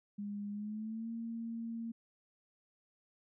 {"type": "tone with pitch glide", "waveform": "sine", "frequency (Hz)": [204.4, 229.4], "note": ["G#3", "A#3"], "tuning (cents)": [-27, -28], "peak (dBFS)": -38, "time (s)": [0.18, 1.92], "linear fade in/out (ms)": 10, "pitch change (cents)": 199, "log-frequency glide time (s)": [0.51, 1.1], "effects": []}